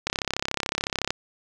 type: click train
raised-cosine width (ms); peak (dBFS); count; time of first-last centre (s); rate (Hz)
0.2; -7; 36; 0.07-1.106; 33.8
effects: none